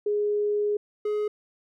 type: tone pair in turn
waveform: sine / triangle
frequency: 415.3 / 420.4 Hz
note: G#4 / G#4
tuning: 0 / +21 cents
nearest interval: unison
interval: 21 cents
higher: second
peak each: -22 dBFS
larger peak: neither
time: 0.06-0.77 / 1.05-1.28 s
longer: first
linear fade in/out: 5 ms
effects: none